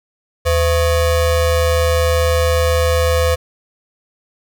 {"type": "ring-modulated tone", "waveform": "square", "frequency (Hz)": 293.7, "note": "D4", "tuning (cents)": 0, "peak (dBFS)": -10, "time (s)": [0.45, 3.36], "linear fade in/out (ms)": 20, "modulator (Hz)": 214, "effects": []}